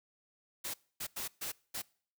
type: noise bursts at uneven times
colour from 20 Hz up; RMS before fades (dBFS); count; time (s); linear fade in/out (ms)
white; -39; 5; 0.64-0.74 / 1-1.07 / 1.16-1.28 / 1.41-1.52 / 1.74-1.82; 10
effects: noise-tail reverb RT60 0.5 s tail -24 dB re dry